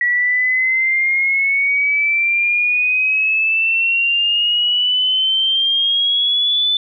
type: exponential sweep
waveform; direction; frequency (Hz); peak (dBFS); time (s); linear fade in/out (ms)
sine; up; 1932 to 3520; -13; 0.01-6.77; 2
effects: none